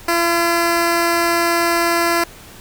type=tone; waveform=10% pulse; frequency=339.9 Hz; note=F4; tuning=47 cents flat; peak=-6 dBFS; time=0.08-2.24 s; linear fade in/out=5 ms; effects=pink hiss -40 dBFS RMS until 2.6 s